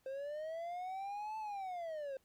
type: linear two-way sweep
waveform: triangle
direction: up then down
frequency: 523.3 to 880 to 523.3 Hz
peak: -38 dBFS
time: 0.06-2.17 s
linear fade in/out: 2 ms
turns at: 1.38 s
effects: pink hiss -75 dBFS RMS until 2.24 s